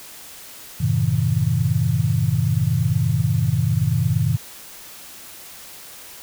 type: chord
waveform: sine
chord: F# diminished seventh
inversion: none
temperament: equal with one note detuned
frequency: 92.5 / 110 / 130.81 / 159.02 Hz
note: F#2 / A2 / C3 / Eb3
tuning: 0 / 0 / 0 / +38 cents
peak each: -25 / -21 / -21 / -22 dBFS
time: 0.8-4.37 s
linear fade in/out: 10 ms
effects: white hiss -40 dBFS RMS until 6.22 s